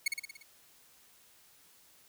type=tone with echo; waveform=sawtooth; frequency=2200 Hz; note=C#7; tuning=14 cents flat; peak=-23 dBFS; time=0.06-0.08 s; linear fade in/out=5 ms; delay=58 ms; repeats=6; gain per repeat=-4 dB; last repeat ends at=0.428 s; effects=white hiss -62 dBFS RMS until 2.08 s